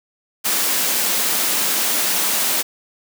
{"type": "high-pass noise", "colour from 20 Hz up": "white", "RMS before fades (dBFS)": -19, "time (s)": [0.44, 2.63], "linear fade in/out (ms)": 20, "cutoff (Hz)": 170, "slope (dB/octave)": 48, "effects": []}